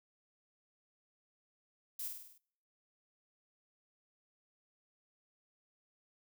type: noise with echo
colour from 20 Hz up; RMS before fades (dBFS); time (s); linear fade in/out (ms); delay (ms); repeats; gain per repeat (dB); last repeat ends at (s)
violet; -41; 1.99-2.08; 5; 50; 6; -4; 2.38
effects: noise-tail reverb RT60 0.7 s tail -26 dB re dry